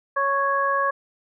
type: harmonic tone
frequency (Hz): 554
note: C#5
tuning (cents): -1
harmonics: 1 / 2 / 3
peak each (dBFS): -26 / -21 / -26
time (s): 0.16-0.91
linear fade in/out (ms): 10
effects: none